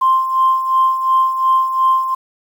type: tone with tremolo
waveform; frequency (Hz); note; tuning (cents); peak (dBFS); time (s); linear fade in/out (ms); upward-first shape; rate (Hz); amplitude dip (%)
sine; 1050; C6; +6; -8; 0.01-2.15; 10; sine; 2.8; 65
effects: tanh soft clip ceiling -4 dBFS + 7-bit